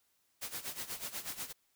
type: noise with tremolo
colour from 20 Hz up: white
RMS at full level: -39 dBFS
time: 0.41-1.53 s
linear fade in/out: 20 ms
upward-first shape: sine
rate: 8.2 Hz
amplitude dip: 80%
effects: white hiss -75 dBFS RMS until 1.75 s